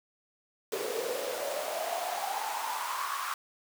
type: noise with high-pass filter sweep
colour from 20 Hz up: pink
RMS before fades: -34 dBFS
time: 0.72-3.34 s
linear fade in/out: 2 ms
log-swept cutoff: 420 to 1200 Hz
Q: 8
effects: none